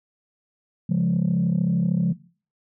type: chord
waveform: sine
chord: Db major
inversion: none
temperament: equal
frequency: 138.59 / 174.61 / 207.7 Hz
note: Db3 / F3 / Ab3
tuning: 0 / 0 / 0 cents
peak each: -24 / -19 / -24 dBFS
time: 0.89-2.13 s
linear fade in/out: 10 ms
effects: noise-tail reverb RT60 0.4 s tail -18 dB re dry + tanh soft clip ceiling -14 dBFS